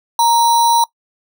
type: tone with sample-and-hold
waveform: sine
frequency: 932.3 Hz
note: A#5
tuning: in tune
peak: -9 dBFS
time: 0.19-0.84 s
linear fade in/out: 2 ms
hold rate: 4900 Hz
effects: noise-tail reverb RT60 0.1 s tail -22 dB re dry